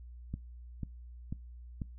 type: click train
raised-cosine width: 5 ms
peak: -24 dBFS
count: 4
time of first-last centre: 0.34-1.818 s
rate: 2.03 Hz
effects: noise-tail reverb RT60 0.2 s tail -22 dB re dry + added 60 Hz sine -46 dBFS peak until 1.98 s